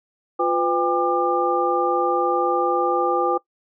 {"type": "tone cluster", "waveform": "sine", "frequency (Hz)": [351.4, 502, 802, 1196], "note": ["F4", "B4", "G5", "D6"], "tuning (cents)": [11, 28, 39, 31], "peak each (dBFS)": -23, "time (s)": [0.39, 3.38], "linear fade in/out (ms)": 10, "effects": ["noise-tail reverb RT60 0.1 s tail -22 dB re dry"]}